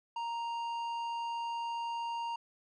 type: tone with tanh clipping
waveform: sine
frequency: 932.3 Hz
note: A#5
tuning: in tune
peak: -36 dBFS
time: 0.16-2.36 s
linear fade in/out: 5 ms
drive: 10 dB
effects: none